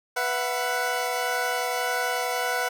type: chord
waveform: 20% pulse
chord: B suspended fourth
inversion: none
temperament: equal with one note detuned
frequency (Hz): 493.9 / 668.8 / 740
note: B4 / E5 / F#5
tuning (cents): 0 / +25 / 0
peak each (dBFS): -24 / -27 / -23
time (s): 0.16-2.69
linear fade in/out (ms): 10
effects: none